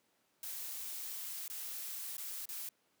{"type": "noise with dropouts", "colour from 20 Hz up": "blue", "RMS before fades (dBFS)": -43, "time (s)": [0.43, 2.69], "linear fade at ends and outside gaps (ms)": 2, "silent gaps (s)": [[1.48, 1.499], [2.169, 2.18], [2.456, 2.489]], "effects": ["pink hiss -75 dBFS RMS until 3 s", "high-pass 200 Hz 12 dB/octave"]}